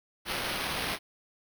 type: noise with sample-and-hold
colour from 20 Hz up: blue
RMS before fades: -33 dBFS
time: 0.25-0.99 s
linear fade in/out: 50 ms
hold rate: 7350 Hz
effects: none